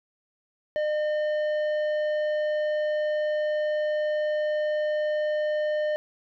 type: tone with tanh clipping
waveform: sine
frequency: 606 Hz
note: D#5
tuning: 46 cents flat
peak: -25 dBFS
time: 0.76-5.96 s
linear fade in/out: 0 ms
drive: 9 dB
effects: none